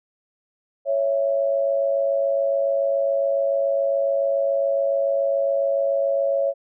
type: tone pair together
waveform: sine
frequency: 554.9 / 662 Hz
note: C#5 / E5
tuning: +2 / +7 cents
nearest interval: minor third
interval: 305 cents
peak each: -19 / -25 dBFS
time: 0.85-6.54 s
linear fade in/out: 50 ms
effects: none